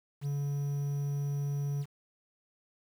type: tone with quantisation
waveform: triangle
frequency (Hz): 142.4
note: C#3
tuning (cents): +47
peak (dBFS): -28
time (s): 0.21-1.86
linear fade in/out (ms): 50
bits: 9
effects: none